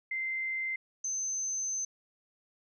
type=tone pair in turn; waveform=sine; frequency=2081 / 6193 Hz; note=C7 / G8; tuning=-10 / -22 cents; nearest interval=octave + perfect fifth; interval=1888 cents; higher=second; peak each=-31 / -31 dBFS; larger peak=neither; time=0.11-0.76 / 1.04-1.85 s; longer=second; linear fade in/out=5 ms; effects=none